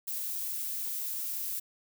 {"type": "noise", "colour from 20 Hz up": "violet", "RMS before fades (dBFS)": -35, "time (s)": [0.07, 1.6], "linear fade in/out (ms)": 10, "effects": []}